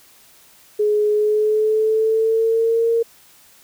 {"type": "tone with pitch glide", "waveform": "sine", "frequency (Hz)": [420.3, 461], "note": ["G#4", "A#4"], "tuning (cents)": [21, -19], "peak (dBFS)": -14, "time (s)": [0.79, 3.03], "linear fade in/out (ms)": 10, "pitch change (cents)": 160, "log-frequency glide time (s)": [1.12, 2.9], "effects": ["white hiss -50 dBFS RMS until 3.63 s"]}